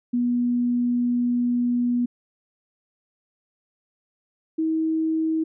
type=tone pair in turn; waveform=sine; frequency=242.9 / 319.4 Hz; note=B3 / D#4; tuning=-29 / +45 cents; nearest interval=perfect fourth; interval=474 cents; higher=second; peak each=-19 / -20 dBFS; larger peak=first; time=0.13-2.06 / 4.58-5.44 s; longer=first; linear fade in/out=10 ms; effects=none